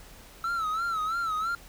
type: tone with vibrato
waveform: triangle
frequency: 1318.5 Hz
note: E6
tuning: in tune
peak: -25 dBFS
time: 0.44-1.55 s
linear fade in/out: 2 ms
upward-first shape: sine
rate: 3 Hz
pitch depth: 97 cents each way
effects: added 41 Hz sine -52 dBFS peak until 1.68 s + pink hiss -51 dBFS RMS until 1.68 s